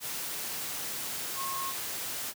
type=tone in noise; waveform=sine; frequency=1082 Hz; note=C#6; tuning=42 cents flat; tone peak=-34 dBFS; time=1.35-1.74 s; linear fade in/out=50 ms; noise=white; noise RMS=-36 dBFS; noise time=0-2.34 s; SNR=-1 dB; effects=high-pass 100 Hz 12 dB/octave